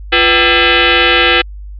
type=tone with frequency modulation; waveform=sine; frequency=493.9 Hz; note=B4; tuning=in tune; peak=-6 dBFS; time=0.12-1.42 s; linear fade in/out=10 ms; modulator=421 Hz; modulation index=7.2; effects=added 50 Hz sine -25 dBFS peak until 1.79 s + MP3 48 kbps